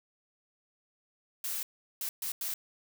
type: noise bursts at uneven times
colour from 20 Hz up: blue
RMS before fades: -35 dBFS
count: 4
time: 1.44-1.63 / 2.01-2.09 / 2.22-2.32 / 2.41-2.54 s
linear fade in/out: 2 ms
effects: none